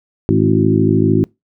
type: harmonic tone with a mistuned harmonic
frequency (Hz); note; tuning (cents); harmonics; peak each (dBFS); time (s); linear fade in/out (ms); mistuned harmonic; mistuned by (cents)
53.2; G#1; +42; 2 / 3 / 4 / 5 / 6 / 7; -17 / -17 / -17 / -17 / -17 / -17; 0.29-1.24; 0; 6; +44
effects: noise-tail reverb RT60 0.2 s tail -25 dB re dry